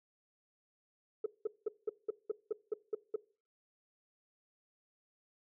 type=tone bursts; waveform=sine; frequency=432.4 Hz; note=A4; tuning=30 cents flat; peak=-29 dBFS; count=10; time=1.24-3.16 s; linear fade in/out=5 ms; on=21 ms; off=190 ms; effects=noise-tail reverb RT60 0.4 s tail -21 dB re dry + tanh soft clip ceiling -28 dBFS